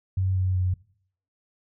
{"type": "tone with pitch steps", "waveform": "sine", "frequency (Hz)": [94.3, 92.95, 91.62], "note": ["F#2", "F#2", "F#2"], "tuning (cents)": [33, 8, -17], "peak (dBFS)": -21, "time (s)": [0.17, 0.74], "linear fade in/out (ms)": 5, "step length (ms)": 190, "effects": ["noise-tail reverb RT60 0.6 s tail -21 dB re dry"]}